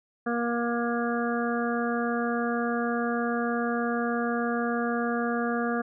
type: harmonic tone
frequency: 236.6 Hz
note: A#3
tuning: 26 cents sharp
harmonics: 1 / 2 / 3 / 5 / 6 / 7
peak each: -28 / -31 / -33 / -35 / -36 / -36 dBFS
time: 0.26-5.82 s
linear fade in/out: 10 ms
effects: none